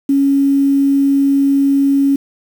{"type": "tone with quantisation", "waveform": "sine", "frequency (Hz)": 277.2, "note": "C#4", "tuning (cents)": 0, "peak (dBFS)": -9, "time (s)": [0.09, 2.16], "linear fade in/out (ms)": 5, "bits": 6, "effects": []}